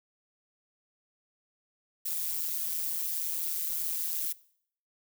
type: noise with amplitude modulation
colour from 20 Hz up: violet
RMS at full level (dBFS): -29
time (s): 2.05-4.33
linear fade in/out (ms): 10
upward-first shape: sine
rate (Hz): 163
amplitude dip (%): 80
effects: noise-tail reverb RT60 0.6 s tail -20 dB re dry